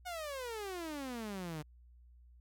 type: exponential sweep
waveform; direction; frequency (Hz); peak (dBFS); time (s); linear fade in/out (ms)
sawtooth; down; 740 to 146.8; -36; 0.05-1.63; 20
effects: added 60 Hz sine -57 dBFS peak until 2.4 s